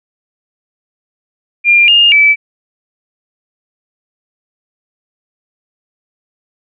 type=tone with pitch steps; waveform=sine; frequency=2399 / 2829 / 2307 Hz; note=D7 / F7 / D7; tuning=+36 / +22 / -31 cents; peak=-4 dBFS; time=1.64-2.36 s; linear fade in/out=50 ms; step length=240 ms; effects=none